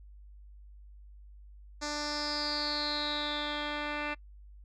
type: tone with low-pass filter sweep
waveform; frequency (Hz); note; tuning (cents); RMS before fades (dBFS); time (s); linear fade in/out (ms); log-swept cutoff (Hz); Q
10% pulse; 295.8; D4; +13; -34; 1.81-4.15; 20; 6000 to 2700; 9.6
effects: noise-tail reverb RT60 0.1 s tail -26 dB re dry + added 50 Hz sine -49 dBFS peak until 4.64 s